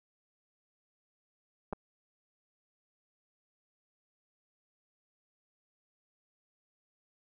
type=clicks; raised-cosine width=1 ms; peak=-23 dBFS; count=2; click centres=1.727 / 1.732 s; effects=none